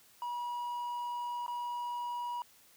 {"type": "tone with dropouts", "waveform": "triangle", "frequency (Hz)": 965, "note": "B5", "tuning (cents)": -40, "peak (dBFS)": -33, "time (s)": [0.22, 2.42], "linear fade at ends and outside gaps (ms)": 1, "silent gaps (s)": [1.464, 1.48], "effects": ["white hiss -62 dBFS RMS until 2.76 s"]}